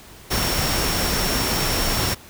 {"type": "tone in noise", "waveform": "sine", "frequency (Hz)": 5480, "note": "F8", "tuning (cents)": -34, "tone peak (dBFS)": -28, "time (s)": [0.3, 2.15], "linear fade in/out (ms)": 20, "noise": "pink", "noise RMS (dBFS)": -22, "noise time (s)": [0.3, 2.15], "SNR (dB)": -9, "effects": ["pink hiss -44 dBFS RMS until 2.29 s"]}